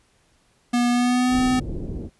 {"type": "tone with pitch glide", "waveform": "square", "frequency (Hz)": [241.9, 254.1], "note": ["B3", "B3"], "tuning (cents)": [-36, 49], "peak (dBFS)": -18, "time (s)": [0.73, 1.6], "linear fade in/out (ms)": 10, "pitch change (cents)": 85, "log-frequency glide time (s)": [0.9, 1.38]}
{"type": "low-pass noise", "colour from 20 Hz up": "pink", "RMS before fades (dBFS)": -30, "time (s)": [1.28, 2.1], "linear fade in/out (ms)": 50, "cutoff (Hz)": 430, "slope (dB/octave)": 24}
{"effects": ["pink hiss -62 dBFS RMS until 2.19 s", "resampled to 24000 Hz"]}